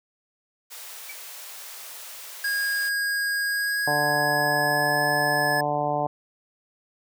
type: high-pass noise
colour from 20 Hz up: white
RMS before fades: -40 dBFS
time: 0.7-2.9 s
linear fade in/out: 20 ms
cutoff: 490 Hz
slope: 24 dB/octave
type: tone with exponential decay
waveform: sine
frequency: 2297 Hz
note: D7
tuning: 39 cents flat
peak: -33 dBFS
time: 1.09-1.2 s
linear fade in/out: 5 ms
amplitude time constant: 22 ms
type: tone with pitch glide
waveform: square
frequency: 1636 to 1716.3 Hz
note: G#6 to A6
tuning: -26 to -44 cents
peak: -24 dBFS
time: 2.44-5.61 s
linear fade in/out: 5 ms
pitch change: +82 cents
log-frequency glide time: 3.45-5.04 s
type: harmonic tone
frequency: 147.3 Hz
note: D3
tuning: 6 cents sharp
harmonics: 1 / 2 / 3 / 4 / 5 / 6 / 7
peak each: -33 / -34 / -34 / -28 / -26 / -30 / -35 dBFS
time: 3.87-6.07 s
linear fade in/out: 5 ms
effects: none